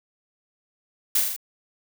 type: noise with echo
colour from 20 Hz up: blue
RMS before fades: -20 dBFS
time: 1.15-1.2 s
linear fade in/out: 5 ms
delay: 41 ms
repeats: 4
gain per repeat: -3 dB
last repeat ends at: 1.364 s
effects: none